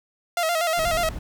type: tone with vibrato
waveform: sawtooth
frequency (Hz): 667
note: E5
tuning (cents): +20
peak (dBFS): -17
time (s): 0.37-1.09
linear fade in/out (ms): 2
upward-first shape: square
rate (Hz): 8.3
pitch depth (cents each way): 70
type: noise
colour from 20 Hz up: brown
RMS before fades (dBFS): -32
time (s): 0.77-1.19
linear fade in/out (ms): 5
effects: none